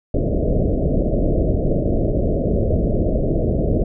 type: low-pass noise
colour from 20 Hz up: pink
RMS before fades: -18 dBFS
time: 0.14-3.84 s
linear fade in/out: 5 ms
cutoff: 660 Hz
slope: 96 dB/octave
effects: none